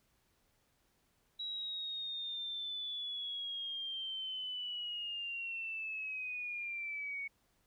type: linear sweep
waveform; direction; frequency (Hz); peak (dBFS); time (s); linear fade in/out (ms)
sine; down; 3886 to 2217; -38; 1.39-7.28; 10
effects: pink hiss -75 dBFS RMS until 7.66 s